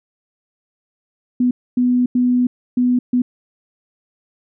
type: tone bursts at uneven times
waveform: sine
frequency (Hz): 247.7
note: B3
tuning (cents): +5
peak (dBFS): -12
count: 5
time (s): 1.4-1.51 / 1.77-2.06 / 2.15-2.47 / 2.77-2.99 / 3.13-3.22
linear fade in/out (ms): 5
effects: none